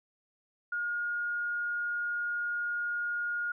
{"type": "tone", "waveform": "sine", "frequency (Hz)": 1428, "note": "F6", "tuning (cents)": 38, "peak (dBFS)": -30, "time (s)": [0.72, 3.52], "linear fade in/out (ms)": 5, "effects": []}